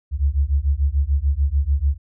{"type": "beating tone pair", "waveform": "sine", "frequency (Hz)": [67.2, 74], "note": ["C2", "D2"], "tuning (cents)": [47, 14], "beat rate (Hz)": 6.8, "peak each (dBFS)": -19, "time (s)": [0.11, 1.98], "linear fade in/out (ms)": 50, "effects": []}